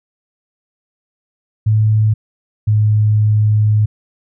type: tone pair in turn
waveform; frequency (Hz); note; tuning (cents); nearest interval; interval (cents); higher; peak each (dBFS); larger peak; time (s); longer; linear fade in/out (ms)
sine; 108.2 / 106.59; A2 / G#2; -29 / +45; unison; 26; first; -9; neither; 1.66-2.14 / 2.67-3.86; second; 10
effects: none